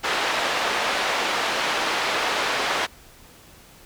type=band-pass noise; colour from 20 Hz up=pink; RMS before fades=-24 dBFS; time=0.03-2.87 s; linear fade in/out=20 ms; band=590 to 3800 Hz; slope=12 dB/octave; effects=pink hiss -49 dBFS RMS until 3.85 s